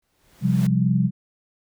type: noise with exponential growth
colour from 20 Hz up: pink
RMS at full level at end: -35 dBFS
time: 0.02-0.67 s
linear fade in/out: 5 ms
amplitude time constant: 140 ms
type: chord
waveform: sine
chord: C suspended fourth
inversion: none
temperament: just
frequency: 130.81 / 174.42 / 196.22 Hz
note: C3 / F3 / G3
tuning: 0 / -2 / +2 cents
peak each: -21 dBFS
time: 0.41-1.11 s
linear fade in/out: 50 ms
effects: none